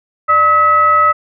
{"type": "tone with frequency modulation", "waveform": "sine", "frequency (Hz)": 1283, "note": "E6", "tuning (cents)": -47, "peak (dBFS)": -7, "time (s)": [0.28, 1.13], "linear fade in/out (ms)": 20, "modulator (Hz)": 687, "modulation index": 0.48, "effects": []}